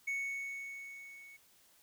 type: tone with level ramp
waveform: triangle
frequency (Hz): 2217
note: C#7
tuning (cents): 0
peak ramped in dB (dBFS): -31 to -51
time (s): 0.07-1.37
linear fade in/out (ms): 10
effects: white hiss -66 dBFS RMS until 1.82 s